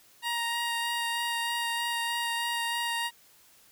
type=tone with vibrato; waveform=15% pulse; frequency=938 Hz; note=A#5; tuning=11 cents sharp; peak=-22 dBFS; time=0.22-3.11 s; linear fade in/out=50 ms; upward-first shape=sine; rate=3.2 Hz; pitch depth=11 cents each way; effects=white hiss -59 dBFS RMS until 3.71 s